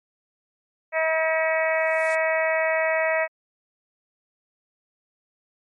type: harmonic tone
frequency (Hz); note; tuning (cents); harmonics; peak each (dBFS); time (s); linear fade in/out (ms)
320.2; D#4; +50; 2 / 3 / 4 / 5 / 6 / 7 / 8; -22 / -31 / -33 / -33 / -26 / -29 / -35; 0.92-3.28; 50
type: noise with exponential growth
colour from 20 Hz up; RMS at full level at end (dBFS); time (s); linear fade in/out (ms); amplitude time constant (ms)
blue; -36; 1.59-2.15; 2; 120
effects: MP3 48 kbps